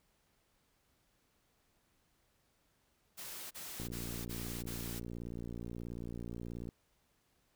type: noise bursts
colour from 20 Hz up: white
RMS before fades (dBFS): -46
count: 5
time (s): 3.17-5.002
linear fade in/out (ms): 20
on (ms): 340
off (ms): 33
type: click train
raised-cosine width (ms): 3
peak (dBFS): -31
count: 170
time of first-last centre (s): 3.8-6.689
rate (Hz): 58.5
effects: pink hiss -75 dBFS RMS until 7.55 s